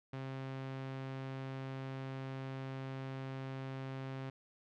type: tone with low-pass filter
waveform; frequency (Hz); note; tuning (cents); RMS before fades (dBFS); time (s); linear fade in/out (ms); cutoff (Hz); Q
sawtooth; 133.3; C3; +33; -43; 0.13-4.3; 5; 3100; 0.78
effects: none